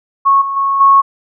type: tone with level steps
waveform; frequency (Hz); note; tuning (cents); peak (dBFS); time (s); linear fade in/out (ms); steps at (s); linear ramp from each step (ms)
sine; 1100; C#6; -14; -6 / -16 / -11 / -4; 0.25-1.02; 20; 0.41 / 0.56 / 0.8; 10
effects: none